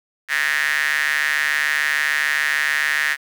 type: tone with high-pass filter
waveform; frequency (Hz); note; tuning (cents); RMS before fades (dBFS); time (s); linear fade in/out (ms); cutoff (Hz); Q
square; 73.42; D2; 0; -20; 0.28-3.17; 50; 1800; 7.3
effects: 8-bit